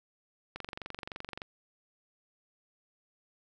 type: click train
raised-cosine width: 0.3 ms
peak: -23 dBFS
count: 21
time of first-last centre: 0.56-1.418 s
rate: 23.3 Hz
effects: none